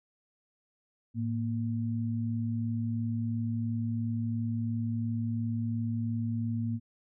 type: tone pair together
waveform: sine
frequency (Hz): 110 / 232.9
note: A2 / A#3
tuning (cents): 0 / -1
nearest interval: octave + minor second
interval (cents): 1299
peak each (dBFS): -31 / -32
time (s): 1.14-6.8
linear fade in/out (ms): 50
effects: none